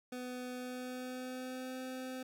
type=tone with pitch glide; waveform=25% pulse; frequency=250 to 257.8 Hz; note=B3 to C4; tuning=+21 to -26 cents; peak=-37 dBFS; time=0.12-2.23 s; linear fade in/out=5 ms; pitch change=+53 cents; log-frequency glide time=0.53-1.78 s; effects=none